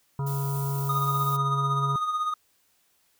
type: harmonic tone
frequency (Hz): 138.59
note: C#3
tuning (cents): 0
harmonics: 1 / 3 / 5 / 7 / 9 / 10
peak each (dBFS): -26 / -39 / -46 / -37 / -44 / -50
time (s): 0.19-1.96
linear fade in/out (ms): 2
type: noise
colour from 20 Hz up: violet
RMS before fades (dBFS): -38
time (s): 0.26-1.37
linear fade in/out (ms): 10
type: tone with tremolo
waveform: triangle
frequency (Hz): 1238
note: D#6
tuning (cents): -9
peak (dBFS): -21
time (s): 0.89-2.34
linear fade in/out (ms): 5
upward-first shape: sine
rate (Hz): 16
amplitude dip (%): 50
effects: white hiss -67 dBFS RMS until 3.19 s